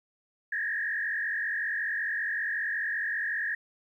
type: tone with frequency modulation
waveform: sine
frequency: 1760 Hz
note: A6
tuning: in tune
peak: -28 dBFS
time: 0.52-3.55 s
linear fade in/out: 5 ms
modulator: 45.3 Hz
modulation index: 2.6
effects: 11-bit